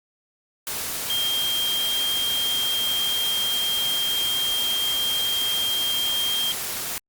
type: tone in noise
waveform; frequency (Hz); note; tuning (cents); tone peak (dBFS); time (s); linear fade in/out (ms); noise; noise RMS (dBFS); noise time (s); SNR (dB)
sine; 3200; G7; +35; -22; 1.1-6.52; 0; white; -29; 0.67-6.98; +4
effects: Opus 48 kbps